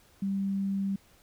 sine tone, 196 Hz, G3, in tune, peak -27 dBFS, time 0.22-0.96 s, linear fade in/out 5 ms, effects pink hiss -61 dBFS RMS until 1.22 s

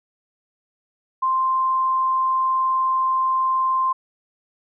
sine tone, 1046.5 Hz, C6, in tune, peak -17 dBFS, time 1.22-3.93 s, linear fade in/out 10 ms, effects none

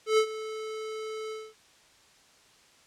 square tone with ADSR envelope, 436.1 Hz, A4, 15 cents flat, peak -19 dBFS, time 0.06-1.54 s, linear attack 120 ms, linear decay 77 ms, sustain -16 dB, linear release 230 ms, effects white hiss -59 dBFS RMS until 2.86 s + low-pass 7000 Hz 12 dB/octave

